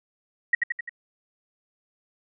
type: tone with echo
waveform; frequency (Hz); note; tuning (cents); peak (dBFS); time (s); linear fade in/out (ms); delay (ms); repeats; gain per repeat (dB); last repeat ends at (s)
sine; 1900; A#6; +33; -15; 0.53-0.55; 5; 86; 4; -4; 0.894
effects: none